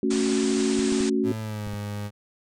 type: chord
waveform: sine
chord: F# minor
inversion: first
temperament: just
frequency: 222 / 277.5 / 370 Hz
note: A3 / C#4 / F#4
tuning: +16 / +2 / 0 cents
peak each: -25 dBFS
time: 0.03-1.32 s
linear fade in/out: 2 ms
type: low-pass noise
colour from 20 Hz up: white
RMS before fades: -34 dBFS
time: 0.1-1.1 s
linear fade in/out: 10 ms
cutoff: 9000 Hz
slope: 96 dB/octave
type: clicks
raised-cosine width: 5 ms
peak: -26 dBFS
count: 5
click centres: 0.792 / 0.922 / 1.007 / 1.672 / 1.738 s
type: tone with pitch glide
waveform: 30% pulse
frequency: 110 to 103.23 Hz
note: A2 to G#2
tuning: 0 to -10 cents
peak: -27 dBFS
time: 1.23-2.11 s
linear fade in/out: 50 ms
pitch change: -110 cents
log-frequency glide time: 1.4-1.7 s
effects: none